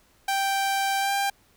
sawtooth tone with pitch glide, 784 to 794.9 Hz, G5 to G5, 0 to +24 cents, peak -19 dBFS, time 0.28-1.3 s, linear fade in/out 5 ms, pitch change +24 cents, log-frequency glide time 0.99-1.12 s, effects pink hiss -61 dBFS RMS until 1.56 s

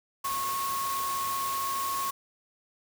sine tone in noise, 1094 Hz, C#6, 23 cents flat, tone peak -29 dBFS, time 0.24-2.11 s, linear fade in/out 10 ms, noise white, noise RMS -36 dBFS, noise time 0.24-2.11 s, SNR +4 dB, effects none

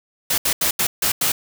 white noise bursts at uneven times, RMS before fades -19 dBFS, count 6, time 0.3-0.38 / 0.45-0.53 / 0.61-0.71 / 0.79-0.87 / 1.02-1.12 / 1.21-1.32 s, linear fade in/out 5 ms, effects none

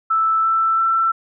sine tone with pitch steps, 1318.5 / 1328.4 / 1338.5 Hz, E6 / E6 / E6, 0 / +13 / +26 cents, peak -14 dBFS, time 0.1-1.12 s, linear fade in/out 10 ms, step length 340 ms, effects none

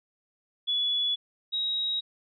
sine tone pair in turn, 3411 / 3810 Hz, G#7 / A#7, +46 / +37 cents, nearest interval major second, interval 191 cents, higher second, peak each -24 / -26 dBFS, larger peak first, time 0.67-1.16 / 1.52-2.01 s, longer neither, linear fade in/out 20 ms, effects none

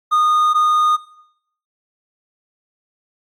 triangle tone pair in turn, 1229 / 1229 Hz, D#6 / D#6, -22 / -22 cents, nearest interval unison, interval 0 cents, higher neither, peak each -10 / -10 dBFS, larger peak neither, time 0.11-0.54 / 0.54-0.97 s, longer neither, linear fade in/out 20 ms, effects noise-tail reverb RT60 0.7 s tail -17 dB re dry + AAC 64 kbps

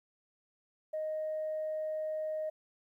sine tone, 622.3 Hz, D#5, in tune, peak -32 dBFS, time 0.93-2.5 s, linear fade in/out 10 ms, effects tanh soft clip ceiling -29 dBFS + 12-bit

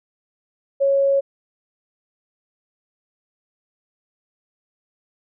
sine tone, 552 Hz, C#5, 7 cents flat, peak -14 dBFS, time 0.8-1.21 s, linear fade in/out 20 ms, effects none

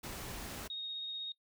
pink noise, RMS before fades -44 dBFS, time 0.03-0.68 s, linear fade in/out 10 ms
sine tone with vibrato, 3733 Hz, A#7, 2 cents sharp, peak -38 dBFS, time 0.7-1.32 s, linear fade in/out 2 ms, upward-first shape sine, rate 16 Hz, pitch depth 8 cents each way
effects noise-tail reverb RT60 0.1 s tail -23 dB re dry

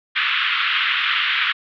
white band-pass noise, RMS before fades -20 dBFS, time 0.15-1.53 s, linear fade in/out 20 ms, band 1200 to 3400 Hz, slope 48 dB/octave, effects none

